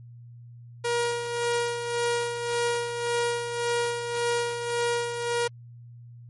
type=tone with tremolo; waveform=sawtooth; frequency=475.3 Hz; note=A#4; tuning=34 cents sharp; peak=-19 dBFS; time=0.84-5.48 s; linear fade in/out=10 ms; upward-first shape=sine; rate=1.8 Hz; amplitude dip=55%; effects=added 119 Hz sine -43 dBFS peak until 6.29 s + MP3 48 kbps